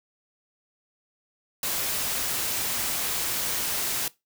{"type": "noise", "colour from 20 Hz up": "white", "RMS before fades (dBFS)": -28, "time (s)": [1.63, 4.08], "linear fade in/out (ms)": 2, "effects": ["noise-tail reverb RT60 0.2 s tail -20 dB re dry"]}